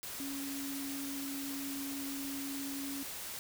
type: tone in noise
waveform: sine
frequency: 276.7 Hz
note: C#4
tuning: 3 cents flat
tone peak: -39 dBFS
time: 0.2-3.03 s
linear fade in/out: 0 ms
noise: white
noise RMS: -43 dBFS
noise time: 0.03-3.39 s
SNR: +1 dB
effects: none